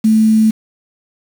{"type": "tone with quantisation", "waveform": "sine", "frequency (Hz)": 219.1, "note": "A3", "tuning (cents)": -7, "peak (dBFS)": -7, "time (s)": [0.04, 0.51], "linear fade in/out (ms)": 10, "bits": 5, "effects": []}